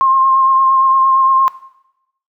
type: tone with vibrato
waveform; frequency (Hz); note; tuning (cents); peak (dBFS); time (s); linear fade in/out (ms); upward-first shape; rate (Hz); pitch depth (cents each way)
sine; 1064; C6; +29; -8; 0.01-1.48; 0; sine; 8.7; 20
effects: noise-tail reverb RT60 0.8 s tail -17 dB re dry